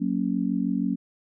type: chord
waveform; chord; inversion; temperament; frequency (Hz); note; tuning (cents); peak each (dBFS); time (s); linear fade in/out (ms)
sine; F# major; none; just; 185 / 231.2 / 277.5; F#3 / A#3 / C#4; 0 / -14 / +2; -27; 0-0.96; 20
effects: none